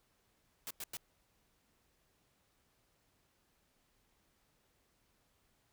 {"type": "noise bursts", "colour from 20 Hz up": "white", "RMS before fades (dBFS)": -43, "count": 3, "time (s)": [0.67, 0.97], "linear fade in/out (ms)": 0, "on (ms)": 36, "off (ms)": 96, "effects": ["pink hiss -75 dBFS RMS until 5.72 s"]}